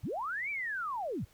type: linear two-way sweep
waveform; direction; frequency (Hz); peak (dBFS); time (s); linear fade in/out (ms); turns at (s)
sine; up then down; 61.74 to 2365 to 61.74; -33; 0.03-1.25; 10; 0.5
effects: pink hiss -64 dBFS RMS until 1.33 s